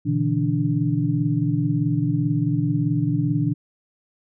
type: tone cluster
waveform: sine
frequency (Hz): 121 / 145.8 / 163.9 / 292.3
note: B2 / D3 / E3 / D4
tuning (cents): -35 / -12 / -10 / -8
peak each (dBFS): -24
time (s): 0.05-3.54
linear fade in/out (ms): 20
effects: none